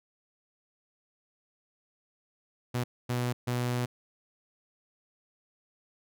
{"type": "tone bursts at uneven times", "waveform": "sawtooth", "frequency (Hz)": 122.7, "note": "B2", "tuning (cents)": -11, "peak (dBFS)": -24, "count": 3, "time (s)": [[2.74, 2.84], [3.09, 3.33], [3.47, 3.86]], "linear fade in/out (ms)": 10, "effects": []}